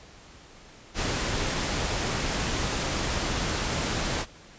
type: noise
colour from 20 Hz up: pink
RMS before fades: -28 dBFS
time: 0.94-4.26 s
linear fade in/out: 50 ms
effects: pink hiss -50 dBFS RMS until 4.58 s + resampled to 16000 Hz